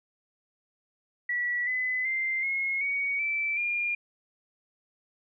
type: tone with pitch steps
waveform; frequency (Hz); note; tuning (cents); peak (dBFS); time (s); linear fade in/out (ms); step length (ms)
sine; 1944 / 2015 / 2088 / 2164 / 2243 / 2325 / 2410; B6 / B6 / C7 / C#7 / C#7 / D7 / D7; -28 / +34 / -4 / -42 / +20 / -18 / +44; -26; 1.29-3.95; 5; 380
effects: none